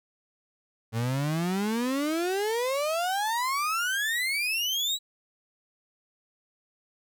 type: exponential sweep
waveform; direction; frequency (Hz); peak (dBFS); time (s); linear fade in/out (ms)
35% pulse; up; 110 to 3951; -24; 0.92-4.99; 50
effects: none